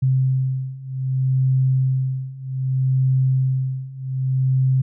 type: beating tone pair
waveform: sine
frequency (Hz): 130.81 / 131.45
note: C3 / C3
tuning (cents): 0 / +8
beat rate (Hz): 0.64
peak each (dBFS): -21 / -19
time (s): 0.02-4.82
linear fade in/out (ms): 10
effects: none